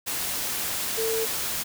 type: tone in noise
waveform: sine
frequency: 447.9 Hz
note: A4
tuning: 31 cents sharp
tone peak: -25 dBFS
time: 0.97-1.26 s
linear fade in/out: 20 ms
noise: white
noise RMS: -29 dBFS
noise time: 0.06-1.64 s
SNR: +1 dB
effects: none